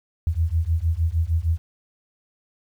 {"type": "beating tone pair", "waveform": "sine", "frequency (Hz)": [79.1, 85.6], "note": ["D#2", "F2"], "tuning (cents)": [29, -34], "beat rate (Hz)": 6.5, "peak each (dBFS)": -22, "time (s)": [0.27, 1.58], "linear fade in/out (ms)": 0, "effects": ["9-bit"]}